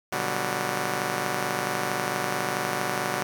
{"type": "chord", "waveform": "5% pulse", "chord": "G major seventh", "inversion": "first", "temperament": "just", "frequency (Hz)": [122.5, 147, 183.75, 196], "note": ["B2", "D3", "F#3", "G3"], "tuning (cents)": [-14, 2, -12, 0], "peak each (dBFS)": -22, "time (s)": [0.12, 3.23], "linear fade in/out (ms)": 5, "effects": ["8-bit"]}